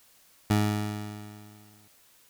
20% pulse tone with exponential decay, 104.9 Hz, G#2, 18 cents sharp, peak -15 dBFS, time 0.5-1.88 s, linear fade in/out 5 ms, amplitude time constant 300 ms, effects white hiss -60 dBFS RMS until 2.29 s

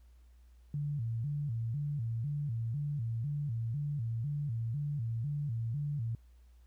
sine tone with vibrato, 129.1 Hz, C3, 23 cents flat, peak -32 dBFS, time 0.74-6.15 s, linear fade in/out 2 ms, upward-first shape square, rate 2 Hz, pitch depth 210 cents each way, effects added 60 Hz sine -56 dBFS peak until 6.66 s + pink hiss -75 dBFS RMS until 6.66 s

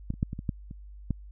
clicks, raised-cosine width 5 ms, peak -17 / -28 / -13 / -22 / -23 / -15 / -28 / -15 dBFS, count 8, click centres 0.104 / 0.139 / 0.229 / 0.331 / 0.391 / 0.492 / 0.711 / 1.107 s, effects added 50 Hz sine -43 dBFS peak until 1.31 s

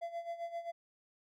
triangle tone with tremolo, 680 Hz, F5, 46 cents flat, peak -34 dBFS, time 0.01-0.72 s, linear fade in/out 20 ms, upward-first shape sine, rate 7.6 Hz, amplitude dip 75%, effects none

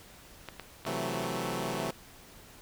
clicks, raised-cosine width 0.3 ms, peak -23 dBFS, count 5, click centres 0.487 / 0.597 / 0.852 / 1.145 / 1.241 s
10% pulse chord, F# half-diminished seventh, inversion second, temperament equal, 130.81 / 164.81 / 185 / 220 Hz, C3 / E3 / F#3 / A3, 0 / 0 / 0 / 0 cents, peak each -29 dBFS, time 0.86-1.91 s, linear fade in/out 5 ms
effects pink hiss -53 dBFS RMS until 2.61 s

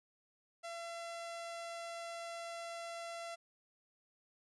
sawtooth tone, 677 Hz, E5, 46 cents sharp, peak -39 dBFS, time 0.63-3.36 s, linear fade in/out 20 ms, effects resampled to 22050 Hz + 13-bit

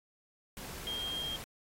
sine tone in noise, 3212 Hz, G7, 41 cents sharp, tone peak -35 dBFS, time 0.87-1.36 s, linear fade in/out 0 ms, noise pink, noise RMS -45 dBFS, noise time 0.57-1.44 s, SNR +7 dB, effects AAC 48 kbps

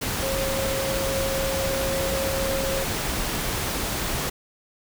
sine tone in noise, 540 Hz, C#5, 45 cents flat, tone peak -26 dBFS, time 0.22-2.84 s, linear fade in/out 10 ms, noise pink, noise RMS -27 dBFS, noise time 0.01-4.3 s, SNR -2 dB, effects none

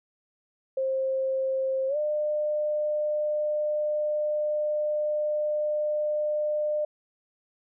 sine tone with pitch glide, 530 to 601.8 Hz, C5 to D5, +22 to +42 cents, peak -24 dBFS, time 0.77-6.85 s, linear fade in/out 5 ms, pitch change +220 cents, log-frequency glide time 1.88-1.97 s, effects none

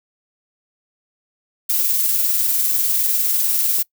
violet noise with tremolo, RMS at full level -17 dBFS, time 1.69-3.83 s, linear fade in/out 10 ms, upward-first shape square, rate 20 Hz, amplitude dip 25%, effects noise-tail reverb RT60 0.1 s tail -23 dB re dry

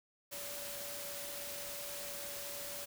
sine tone in noise, 573 Hz, D5, 43 cents flat, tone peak -49 dBFS, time 0.31-2.86 s, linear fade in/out 20 ms, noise white, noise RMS -44 dBFS, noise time 0.31-2.86 s, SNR -8 dB, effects none

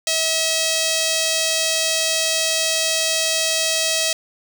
5% pulse tone with notch filter, 644 Hz, E5, 41 cents flat, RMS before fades -20 dBFS, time 0.07-4.13 s, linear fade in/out 2 ms, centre 1400 Hz, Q 1.2, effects none

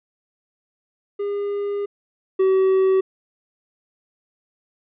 triangle tone pair in turn, 405.7 / 380.6 Hz, G#4 / F#4, -41 / +49 cents, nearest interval minor second, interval 110 cents, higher first, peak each -20 / -12 dBFS, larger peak second, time 1.19-1.86 / 2.39-3.01 s, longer first, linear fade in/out 10 ms, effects resampled to 8000 Hz

